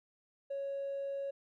sine tone with hard clipping, 554 Hz, C#5, 1 cent flat, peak -36 dBFS, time 0.5-1.31 s, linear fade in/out 10 ms, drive 1 dB, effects none

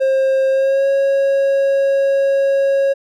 triangle tone with pitch glide, 533 to 548.9 Hz, C5 to C#5, +32 to -17 cents, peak -10 dBFS, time 0-2.94 s, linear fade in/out 20 ms, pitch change +51 cents, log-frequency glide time 0.5-0.87 s, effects none

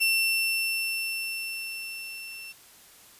35% pulse tone with level ramp, 2700 Hz, E7, 41 cents sharp, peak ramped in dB -19 to -38 dBFS, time 0-2.53 s, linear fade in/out 20 ms, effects white hiss -53 dBFS RMS until 3.19 s + resampled to 32000 Hz

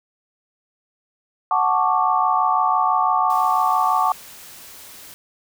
sine chord, D major seventh, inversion first, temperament equal, 740 / 880 / 1108.7 / 1174.7 Hz, F#5 / A5 / C#6 / D6, 0 / 0 / 0 / 0 cents, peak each -21 dBFS, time 1.51-4.12 s, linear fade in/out 2 ms
white noise, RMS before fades -41 dBFS, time 3.3-5.14 s, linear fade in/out 0 ms
effects none

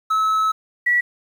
triangle / sine tone pair in turn, 1296 / 1941.8 Hz, E6 / B6, -30 / -30 cents, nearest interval perfect fifth, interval 700 cents, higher second, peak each -14 dBFS, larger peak neither, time 0.1-0.52 / 0.86-1.01 s, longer first, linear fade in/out 10 ms, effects 8-bit

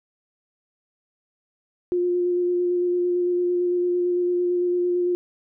sine tone with vibrato, 354.7 Hz, F4, 27 cents sharp, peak -19 dBFS, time 1.92-5.15 s, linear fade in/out 0 ms, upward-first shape square, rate 8.9 Hz, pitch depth 10 cents each way, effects none

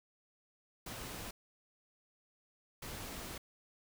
pink noise bursts at uneven times, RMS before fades -45 dBFS, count 2, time 0.86-1.31 / 2.82-3.38 s, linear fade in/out 5 ms, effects none

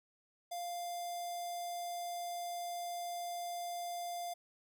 square tone with notch filter, 698.5 Hz, F5, in tune, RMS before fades -41 dBFS, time 0.51-4.34 s, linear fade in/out 10 ms, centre 1700 Hz, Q 0.58, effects none

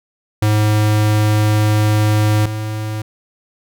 square tone pair in turn, 106.4 / 107.82 Hz, G#2 / A2, +42 / -35 cents, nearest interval unison, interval 23 cents, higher second, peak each -12 / -21 dBFS, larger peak first, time 0.42-2.46 / 2.46-3.02 s, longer first, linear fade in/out 5 ms, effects none

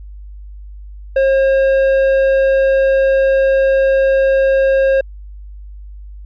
sine tone with tanh clipping, 538 Hz, C5, 48 cents sharp, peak -11 dBFS, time 1.16-5.01 s, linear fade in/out 5 ms, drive 9 dB, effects added 50 Hz sine -30 dBFS peak until 6.25 s

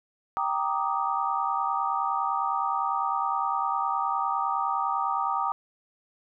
sine chord, Eb major seventh, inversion first, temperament equal, 784 / 932.3 / 1174.7 / 1244.5 Hz, G5 / Bb5 / D6 / Eb6, 0 / 0 / 0 / 0 cents, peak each -30 dBFS, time 0.37-5.52 s, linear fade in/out 0 ms, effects none

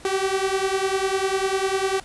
sawtooth beating tone pair, 380 / 390 Hz, F#4 / G4, +46 / -9 cents, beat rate 10 Hz, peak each -20 dBFS, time 0.05-2 s, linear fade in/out 2 ms, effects pink hiss -46 dBFS RMS until 2.04 s + resampled to 24000 Hz

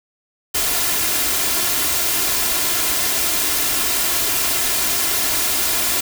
white noise with comb filter, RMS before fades -19 dBFS, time 0.54-6.01 s, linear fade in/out 10 ms, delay 2.9 ms, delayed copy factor +0.5, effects none

